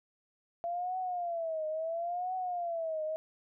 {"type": "tone with vibrato", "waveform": "sine", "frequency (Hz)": 680, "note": "F5", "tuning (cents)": -46, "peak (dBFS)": -32, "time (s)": [0.64, 3.16], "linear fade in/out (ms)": 0, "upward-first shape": "triangle", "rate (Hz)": 0.73, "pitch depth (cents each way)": 170, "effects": []}